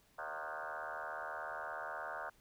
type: tone with frequency modulation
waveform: sine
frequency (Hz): 1074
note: C6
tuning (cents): +45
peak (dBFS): -40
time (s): 0.18-2.3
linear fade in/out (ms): 10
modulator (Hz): 76.7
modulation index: 6.6
effects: pink hiss -69 dBFS RMS until 2.4 s